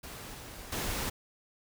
pink noise with level steps, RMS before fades -44 / -46 / -34 dBFS, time 0.03-1.1 s, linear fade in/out 10 ms, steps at 0.34 / 0.72 s, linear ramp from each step 5 ms, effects none

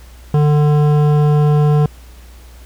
sine tone with hard clipping, 148.7 Hz, D3, 22 cents sharp, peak -11 dBFS, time 0.34-1.86 s, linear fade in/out 2 ms, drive 13 dB, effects added 60 Hz sine -36 dBFS peak until 2.65 s + pink hiss -46 dBFS RMS until 2.65 s

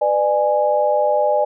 sine chord, G# diminished, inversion first, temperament just, 498.4 / 598 / 830.6 Hz, B4 / D5 / G#5, +16 / +31 / 0 cents, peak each -22 / -16 / -19 dBFS, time 0.01-1.45 s, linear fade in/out 10 ms, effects none

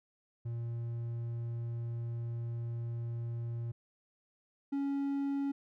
triangle tone pair in turn, 117.2 / 278.8 Hz, A#2 / C#4, +10 / +10 cents, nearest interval octave + minor third, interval 1500 cents, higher second, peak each -33 / -29 dBFS, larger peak second, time 0.45-3.72 / 4.72-5.52 s, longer first, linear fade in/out 10 ms, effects none

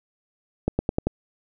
accelerating click train, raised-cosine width 2 ms, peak -8 dBFS, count 5, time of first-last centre 0.68-1.07 s, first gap 110 ms, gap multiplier 0.92, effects none

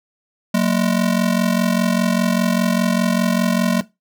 square ring-modulated tone, 207.7 Hz, G#3, in tune, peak -12 dBFS, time 0.54-3.81 s, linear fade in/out 0 ms, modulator 22.5 Hz, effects noise-tail reverb RT60 0.2 s tail -18 dB re dry

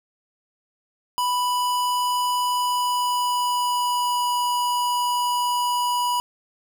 square tone with pitch glide, 987.8 to 978.1 Hz, B5 to B5, 0 to -17 cents, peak -21 dBFS, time 1.18-6.2 s, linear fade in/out 0 ms, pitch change -17 cents, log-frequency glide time 2.56-4.33 s, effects none

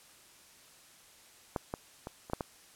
clicks, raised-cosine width 1 ms, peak -17 / -20 / -25 / -30 / -16 / -20 dBFS, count 6, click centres 1.562 / 1.739 / 2.071 / 2.299 / 2.334 / 2.408 s, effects white hiss -58 dBFS RMS until 2.75 s + low-pass 11000 Hz 12 dB/octave

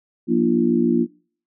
harmonic tone with a mistuned harmonic, 59.5 Hz, A#1, 36 cents sharp, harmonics 3 / 4 / 5 / 6, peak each -24 / -18 / -23 / -20 dBFS, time 0.27-1.07 s, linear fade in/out 50 ms, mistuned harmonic 6, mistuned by -62 cents, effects noise-tail reverb RT60 0.5 s tail -25 dB re dry

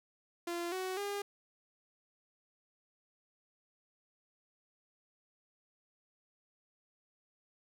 sawtooth tone with pitch steps, 344.3 / 373.3 / 404.7 Hz, F4 / F#4 / G#4, -25 / +15 / -45 cents, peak -32 dBFS, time 0.47-1.22 s, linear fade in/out 5 ms, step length 250 ms, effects none

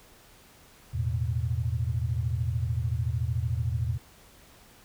sine chord, E suspended fourth, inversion none, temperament equal, 82.41 / 110 / 123.47 Hz, E2 / A2 / B2, 0 / 0 / 0 cents, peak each -30 dBFS, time 0.93-3.98 s, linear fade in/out 20 ms, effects pink hiss -55 dBFS RMS until 4.84 s

